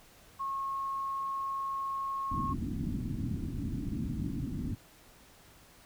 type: tone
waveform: sine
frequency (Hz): 1088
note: C#6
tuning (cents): -33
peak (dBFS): -32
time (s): 0.39-2.54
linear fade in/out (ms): 20
type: low-pass noise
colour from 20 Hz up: white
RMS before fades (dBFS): -35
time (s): 2.31-4.75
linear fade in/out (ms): 5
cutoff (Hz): 290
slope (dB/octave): 48
effects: pink hiss -58 dBFS RMS until 5.85 s